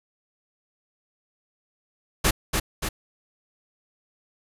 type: noise with echo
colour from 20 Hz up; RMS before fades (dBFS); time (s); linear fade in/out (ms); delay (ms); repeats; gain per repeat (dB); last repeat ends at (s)
pink; -19; 2.24-2.31; 10; 290; 2; -4; 2.89
effects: resampled to 32000 Hz